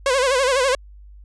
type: tone with vibrato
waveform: sawtooth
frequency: 525 Hz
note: C5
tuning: 6 cents sharp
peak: -12 dBFS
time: 0.06-0.75 s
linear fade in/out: 2 ms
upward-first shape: sine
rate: 12 Hz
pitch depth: 110 cents each way
effects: added 50 Hz sine -40 dBFS peak until 1.24 s + resampled to 22050 Hz